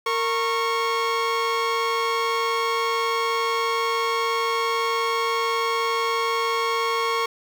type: tone pair together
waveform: sawtooth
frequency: 460.4 / 1098 Hz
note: A#4 / C#6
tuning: -22 / -17 cents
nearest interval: octave + minor third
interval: 1505 cents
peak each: -21 / -19 dBFS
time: 0.06-7.26 s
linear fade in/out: 5 ms
effects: low-pass 5000 Hz 12 dB/octave + 7-bit